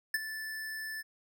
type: tone with ADSR envelope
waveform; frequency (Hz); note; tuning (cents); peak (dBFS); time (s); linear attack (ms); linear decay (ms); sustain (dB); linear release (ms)
square; 1754; A6; -6; -26; 0.14-1.03; 4; 31; -12; 28
effects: none